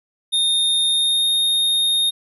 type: tone with pitch glide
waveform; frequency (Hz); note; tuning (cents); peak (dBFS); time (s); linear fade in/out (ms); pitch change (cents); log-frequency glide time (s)
square; 3667 to 3695; A#7 to A#7; -29 to -16; -16; 0.32-2.11; 20; +13; 0.87-1.28
effects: none